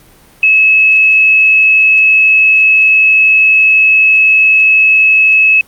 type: tone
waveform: sine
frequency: 2586 Hz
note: E7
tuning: 34 cents flat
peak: -4 dBFS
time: 0.43-5.61 s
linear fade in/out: 2 ms
effects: pink hiss -43 dBFS RMS until 5.67 s + Opus 32 kbps